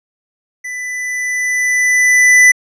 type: tone with level ramp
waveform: square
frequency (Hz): 1993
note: B6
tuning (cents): +15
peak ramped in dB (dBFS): -23 to -4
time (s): 0.64-2.52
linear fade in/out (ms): 10
effects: low-pass 9000 Hz 12 dB/octave